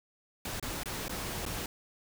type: noise with dropouts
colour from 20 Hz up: pink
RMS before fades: -37 dBFS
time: 0.45-1.66 s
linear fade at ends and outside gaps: 2 ms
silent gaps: 0.598-0.626 / 0.834-0.857 / 1.082-1.094 / 1.453-1.462 s
effects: none